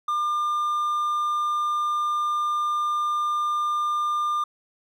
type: tone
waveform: triangle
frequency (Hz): 1200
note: D6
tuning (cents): +37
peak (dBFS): -20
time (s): 0.08-4.44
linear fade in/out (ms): 5
effects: none